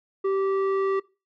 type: tone with low-pass filter sweep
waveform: square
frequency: 388.4 Hz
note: G4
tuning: 16 cents flat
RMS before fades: -24 dBFS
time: 0.24-1 s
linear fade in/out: 10 ms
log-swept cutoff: 980 to 1500 Hz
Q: 1.1
effects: noise-tail reverb RT60 0.3 s tail -22 dB re dry